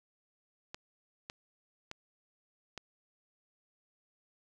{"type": "clicks", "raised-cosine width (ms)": 0.2, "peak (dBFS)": -24, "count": 4, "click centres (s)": [0.745, 1.299, 1.914, 2.777], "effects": []}